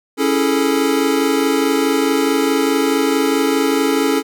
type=chord; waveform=square; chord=A major seventh; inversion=first; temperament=equal; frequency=277.2 / 329.6 / 415.3 / 440 Hz; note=C#4 / E4 / G#4 / A4; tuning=0 / 0 / 0 / 0 cents; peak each=-18 / -22 / -22 / -20 dBFS; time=0.17-4.23 s; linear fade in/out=50 ms; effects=none